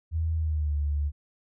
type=tone with pitch glide; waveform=sine; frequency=80.9 to 72.91 Hz; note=E2 to D2; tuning=-32 to -12 cents; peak=-24 dBFS; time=0.11-1.12 s; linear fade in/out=50 ms; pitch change=-180 cents; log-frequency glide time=0.35-0.76 s; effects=none